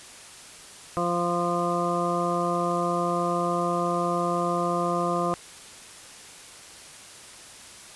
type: harmonic tone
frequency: 173.9 Hz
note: F3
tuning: 7 cents flat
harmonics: 1 / 2 / 3 / 4 / 6 / 7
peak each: -30 / -30 / -30 / -30 / -30 / -30 dBFS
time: 0.97-5.34 s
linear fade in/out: 0 ms
effects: white hiss -45 dBFS RMS until 7.95 s + resampled to 24000 Hz